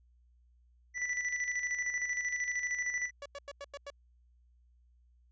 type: tone with tremolo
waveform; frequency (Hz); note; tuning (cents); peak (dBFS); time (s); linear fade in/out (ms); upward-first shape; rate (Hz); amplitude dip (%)
square; 1975.5; B6; 0; -31; 0.94-3.11; 50; square; 13; 50
type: tone bursts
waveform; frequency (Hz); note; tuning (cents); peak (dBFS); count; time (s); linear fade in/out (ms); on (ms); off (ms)
sawtooth; 567; C#5; +39; -37; 6; 3.22-3.902; 2; 37; 92
effects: added 60 Hz sine -62 dBFS peak until 5.31 s + resampled to 16000 Hz